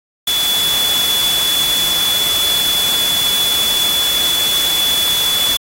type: tone in noise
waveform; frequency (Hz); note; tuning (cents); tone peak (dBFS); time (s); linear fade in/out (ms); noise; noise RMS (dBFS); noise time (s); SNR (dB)
sine; 3435; A7; -42; -14; 0.27-5.57; 5; white; -20; 0.27-5.57; +3
effects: AAC 48 kbps